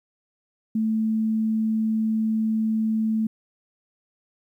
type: tone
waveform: sine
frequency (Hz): 220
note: A3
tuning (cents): 0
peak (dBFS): -20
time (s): 0.75-3.27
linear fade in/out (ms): 5
effects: 10-bit